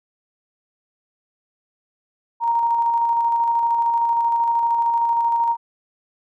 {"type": "tone with tremolo", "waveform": "sine", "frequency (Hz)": 932, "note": "A#5", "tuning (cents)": -1, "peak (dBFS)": -15, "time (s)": [2.4, 5.57], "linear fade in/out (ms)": 50, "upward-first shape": "square", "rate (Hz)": 13, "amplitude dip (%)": 25, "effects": []}